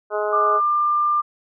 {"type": "harmonic tone", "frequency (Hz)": 210, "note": "G#3", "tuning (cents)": 19, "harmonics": [2, 3, 4, 5, 6, 7], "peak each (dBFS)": [-24, -24, -30, -31, -29, -33], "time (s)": [0.1, 0.61], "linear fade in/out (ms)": 50}
{"type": "tone", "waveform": "sine", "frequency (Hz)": 1194, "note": "D6", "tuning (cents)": 28, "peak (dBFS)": -16, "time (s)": [0.32, 1.22], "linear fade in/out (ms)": 20}
{"effects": []}